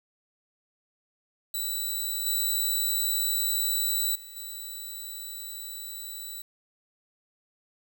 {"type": "tone with level steps", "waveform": "5% pulse", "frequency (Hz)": 3951, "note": "B7", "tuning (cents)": 0, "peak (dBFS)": [-21, -17, -35, -29], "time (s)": [1.54, 6.42], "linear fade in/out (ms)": 5, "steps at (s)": [2.26, 4.15, 4.36], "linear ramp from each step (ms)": 5, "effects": ["9-bit"]}